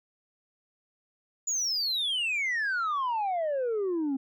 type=exponential sweep; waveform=sine; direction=down; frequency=7040 to 261.6 Hz; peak=-24 dBFS; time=1.47-4.17 s; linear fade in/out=10 ms; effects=tanh soft clip ceiling -25 dBFS